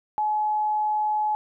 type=tone pair in turn; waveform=sine; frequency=850 / 850 Hz; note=G#5 / G#5; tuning=+40 / +40 cents; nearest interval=unison; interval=0 cents; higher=neither; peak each=-21 dBFS; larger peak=neither; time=0.18-0.68 / 0.68-1.35 s; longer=second; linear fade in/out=0 ms; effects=none